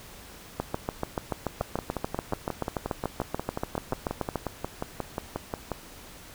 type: two click trains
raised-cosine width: 1 ms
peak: -13 / -15 dBFS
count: 27 / 24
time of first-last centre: 0.6-4.357 / 1.61-5.717 s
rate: 6.92 / 5.6 Hz
effects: pink hiss -47 dBFS RMS until 6.34 s